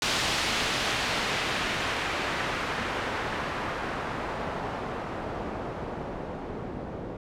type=noise with low-pass filter sweep; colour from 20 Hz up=white; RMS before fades=-31 dBFS; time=0.02-7.17 s; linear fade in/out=2 ms; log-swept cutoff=4300 to 460 Hz; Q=0.79; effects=none